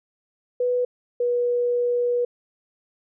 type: tone pair in turn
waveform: sine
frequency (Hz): 493.9 / 485.1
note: B4 / B4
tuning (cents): 0 / -31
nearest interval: unison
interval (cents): 31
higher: first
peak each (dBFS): -19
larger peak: neither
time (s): 0.6-0.85 / 1.2-2.25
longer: second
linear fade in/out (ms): 5
effects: none